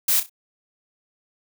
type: noise with echo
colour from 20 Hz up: blue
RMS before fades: -19 dBFS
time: 0.08-0.2 s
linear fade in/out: 5 ms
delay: 32 ms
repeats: 3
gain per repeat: -11 dB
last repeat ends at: 0.296 s
effects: none